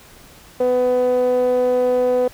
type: tone with band-pass filter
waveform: sawtooth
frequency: 250 Hz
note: B3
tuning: 21 cents sharp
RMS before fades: -17 dBFS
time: 0.6-2.28 s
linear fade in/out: 5 ms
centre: 540 Hz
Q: 7
effects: pink hiss -45 dBFS RMS until 2.33 s